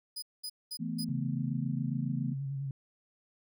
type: tone bursts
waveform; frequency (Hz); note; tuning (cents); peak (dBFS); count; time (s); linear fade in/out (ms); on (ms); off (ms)
sawtooth; 4978; D#8; 0; -34; 4; 0.16-1.046; 10; 64; 210
type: chord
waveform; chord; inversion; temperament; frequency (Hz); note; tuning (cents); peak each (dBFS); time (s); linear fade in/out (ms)
sine; E suspended fourth; none; just; 164.81 / 219.8 / 247.2; E3 / A3 / B3; 0 / -2 / +2; -37; 0.79-2.34; 20
type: tone with vibrato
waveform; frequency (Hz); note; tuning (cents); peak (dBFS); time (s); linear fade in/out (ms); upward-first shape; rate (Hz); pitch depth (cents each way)
sine; 137.7; C#3; -11; -33; 1.09-2.71; 2; square; 9.9; 29
effects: none